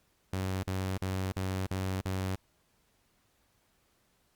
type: tone bursts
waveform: sawtooth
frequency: 94.4 Hz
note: F#2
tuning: 35 cents sharp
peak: -27 dBFS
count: 6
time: 0.33-2.355 s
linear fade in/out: 0 ms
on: 300 ms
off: 45 ms
effects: pink hiss -71 dBFS RMS until 4.35 s + Opus 48 kbps